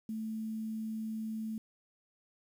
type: tone with quantisation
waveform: sine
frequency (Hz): 220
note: A3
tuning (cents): 0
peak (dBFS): -35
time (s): 0.09-1.58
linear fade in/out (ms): 2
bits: 10
effects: none